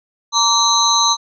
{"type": "tone cluster", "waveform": "sine", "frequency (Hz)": [926, 1165, 3888, 4072, 6260], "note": ["A#5", "D6", "B7", "C8", "G8"], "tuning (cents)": [-12, -14, -28, -48, -3], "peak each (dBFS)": -18, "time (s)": [0.32, 1.17], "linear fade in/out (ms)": 50, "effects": []}